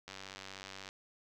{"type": "click train", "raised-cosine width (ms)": 0.2, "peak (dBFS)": -28, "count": 79, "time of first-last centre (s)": [0.08, 0.889], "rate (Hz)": 96.4, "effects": []}